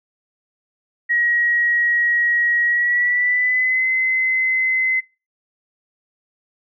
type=tone with pitch glide; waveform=sine; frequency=1900 to 2048 Hz; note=A#6 to C7; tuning=+33 to -38 cents; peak=-15 dBFS; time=1.09-5.01 s; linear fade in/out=20 ms; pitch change=+129 cents; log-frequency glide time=2.65-3.87 s; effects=noise-tail reverb RT60 0.3 s tail -24 dB re dry